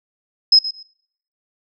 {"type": "tone with echo", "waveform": "sine", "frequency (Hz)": 5120, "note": "D#8", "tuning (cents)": 49, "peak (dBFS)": -7, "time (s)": [0.52, 0.59], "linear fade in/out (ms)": 5, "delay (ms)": 120, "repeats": 2, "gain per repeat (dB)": -14, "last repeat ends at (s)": 0.83, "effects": ["noise-tail reverb RT60 0.7 s tail -22 dB re dry"]}